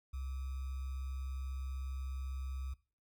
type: tone with sample-and-hold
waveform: sine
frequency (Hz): 66.2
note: C2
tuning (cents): +21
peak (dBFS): -38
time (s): 0.13-2.74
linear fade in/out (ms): 10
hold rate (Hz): 1225
effects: noise-tail reverb RT60 0.4 s tail -20 dB re dry